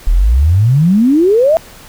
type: exponential sweep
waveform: sine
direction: up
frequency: 36.58 to 674 Hz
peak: -6 dBFS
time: 0.07-1.57 s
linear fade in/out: 0 ms
effects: pink hiss -37 dBFS RMS until 1.88 s